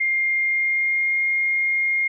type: tone with pitch glide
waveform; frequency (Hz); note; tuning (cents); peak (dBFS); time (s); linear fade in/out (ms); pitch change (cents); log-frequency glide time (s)
sine; 2116 to 2131; C7 to C7; +19 to +31; -18; 0-2.08; 10; +12; 0.44-1.21
effects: none